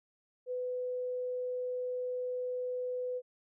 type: tone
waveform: sine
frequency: 500 Hz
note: B4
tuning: 21 cents sharp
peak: -33 dBFS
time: 0.46-3.22 s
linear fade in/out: 50 ms
effects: none